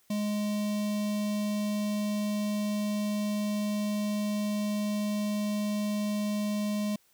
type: tone with notch filter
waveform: square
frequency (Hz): 208.3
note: G#3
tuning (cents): +5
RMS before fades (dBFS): -30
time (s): 0.1-6.96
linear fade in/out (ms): 5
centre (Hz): 1500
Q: 1.1
effects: white hiss -66 dBFS RMS until 7.13 s